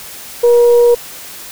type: tone with frequency modulation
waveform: sine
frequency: 477.4 Hz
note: A#4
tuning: 41 cents sharp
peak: -5 dBFS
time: 0.43-0.95 s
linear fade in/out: 10 ms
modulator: 475 Hz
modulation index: 0.23
effects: white hiss -31 dBFS RMS until 1.51 s